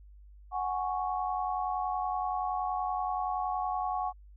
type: chord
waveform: sine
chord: F# suspended second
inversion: none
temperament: equal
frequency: 740 / 830.6 / 1108.7 Hz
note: F#5 / G#5 / C#6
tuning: 0 / 0 / 0 cents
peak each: -32 / -35 / -35 dBFS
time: 0.51-4.13 s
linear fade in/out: 50 ms
effects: added 50 Hz sine -50 dBFS peak until 4.36 s

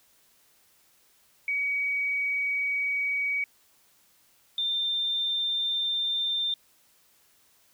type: tone pair in turn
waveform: sine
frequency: 2262 / 3591 Hz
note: C#7 / A7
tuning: +34 / +35 cents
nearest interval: minor sixth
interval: 801 cents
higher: second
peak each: -25 dBFS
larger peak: neither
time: 1.48-3.44 / 4.58-6.54 s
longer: neither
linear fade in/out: 2 ms
effects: white hiss -63 dBFS RMS until 7.73 s

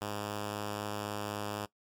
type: tone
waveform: 5% pulse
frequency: 103.83 Hz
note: G#2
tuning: in tune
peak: -24 dBFS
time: 0.01-1.66 s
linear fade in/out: 10 ms
effects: noise-tail reverb RT60 0.1 s tail -19 dB re dry + MP3 96 kbps

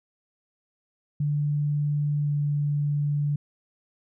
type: tone with pitch glide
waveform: sine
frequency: 146.83 to 145.82 Hz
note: D3 to D3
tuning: 0 to -12 cents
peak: -22 dBFS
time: 1.2-3.36 s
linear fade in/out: 5 ms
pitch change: -12 cents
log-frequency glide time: 2.23-2.29 s
effects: none

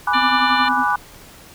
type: chord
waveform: sine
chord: G# half-diminished seventh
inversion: none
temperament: equal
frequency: 830.6 / 987.8 / 1174.7 / 1480 Hz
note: G#5 / B5 / D6 / F#6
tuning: 0 / 0 / 0 / 0 cents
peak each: -21 dBFS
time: 0.07-0.96 s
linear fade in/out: 5 ms
type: harmonic tone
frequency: 593 Hz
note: D5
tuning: 17 cents sharp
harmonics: 2 / 3 / 4 / 5 / 6 / 7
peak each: -23 / -25 / -26 / -27 / -28 / -28 dBFS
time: 0.13-0.69 s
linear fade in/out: 10 ms
type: tone with tremolo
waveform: sine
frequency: 257.1 Hz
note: C4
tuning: 30 cents flat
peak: -22 dBFS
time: 0.14-0.85 s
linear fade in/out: 20 ms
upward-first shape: sine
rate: 11 Hz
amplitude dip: 70%
type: click train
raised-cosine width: 0.2 ms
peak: -26 dBFS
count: 4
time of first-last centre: 0.42-1.146 s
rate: 4.13 Hz
effects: pink hiss -43 dBFS RMS until 1.54 s

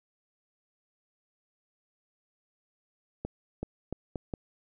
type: accelerating click train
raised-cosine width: 2 ms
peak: -20 dBFS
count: 5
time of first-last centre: 3.25-4.338 s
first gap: 380 ms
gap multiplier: 0.78
effects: none

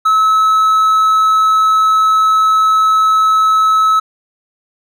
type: tone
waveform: triangle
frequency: 1295 Hz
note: E6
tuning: 31 cents flat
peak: -6 dBFS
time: 0.05-4 s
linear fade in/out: 10 ms
effects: none

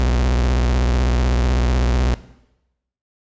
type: tone with vibrato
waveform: 40% pulse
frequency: 61.74 Hz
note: B1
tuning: in tune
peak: -14 dBFS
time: 0-2.14 s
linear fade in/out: 0 ms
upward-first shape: sine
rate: 16 Hz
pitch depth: 160 cents each way
effects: noise-tail reverb RT60 0.9 s tail -17 dB re dry + resampled to 16000 Hz

